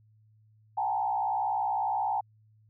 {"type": "tone with frequency modulation", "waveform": "sine", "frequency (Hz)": 830.6, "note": "G#5", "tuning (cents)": 0, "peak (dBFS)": -26, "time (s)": [0.77, 2.21], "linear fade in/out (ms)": 10, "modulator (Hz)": 61.8, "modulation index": 1.3, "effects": ["added 108 Hz sine -59 dBFS peak until 2.69 s"]}